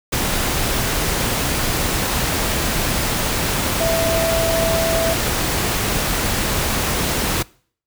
sine tone in noise, 659.3 Hz, E5, in tune, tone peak -17 dBFS, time 3.8-5.14 s, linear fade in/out 10 ms, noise pink, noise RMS -20 dBFS, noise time 0.12-7.43 s, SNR 0 dB, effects noise-tail reverb RT60 0.5 s tail -23 dB re dry

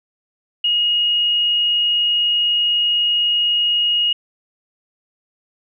sine tone, 2876 Hz, F#7, 50 cents flat, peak -14 dBFS, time 0.64-4.13 s, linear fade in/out 5 ms, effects none

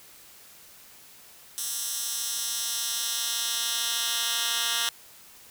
10% pulse tone with high-pass filter sweep, 233.1 Hz, A#3, in tune, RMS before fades -29 dBFS, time 1.58-4.89 s, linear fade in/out 0 ms, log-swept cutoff 6900 to 2600 Hz, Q 1, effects white hiss -51 dBFS RMS until 5.5 s

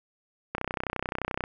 click train, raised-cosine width 0.5 ms, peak -14 dBFS, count 29, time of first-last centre 0.55-1.439 s, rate 31.5 Hz, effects none

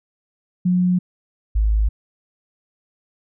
sine tone pair in turn, 180.4 / 53.28 Hz, F#3 / G#1, -44 / +45 cents, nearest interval octave + major sixth, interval 2111 cents, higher first, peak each -14 dBFS, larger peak neither, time 0.65-0.99 / 1.55-1.89 s, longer neither, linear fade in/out 10 ms, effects none

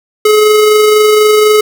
square tone with amplitude modulation, 425.5 Hz, G#4, 42 cents sharp, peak -4 dBFS, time 0.25-1.61 s, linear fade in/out 5 ms, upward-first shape sine, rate 24 Hz, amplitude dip 25%, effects none

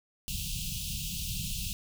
pink band-stop noise, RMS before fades -35 dBFS, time 0.28-1.73 s, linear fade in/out 0 ms, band 200 to 2600 Hz, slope 96 dB/octave, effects none

